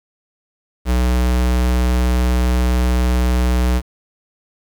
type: tone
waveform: square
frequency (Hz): 61.74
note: B1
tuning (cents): 0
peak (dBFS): -14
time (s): 0.85-3.82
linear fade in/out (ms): 50
effects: 7-bit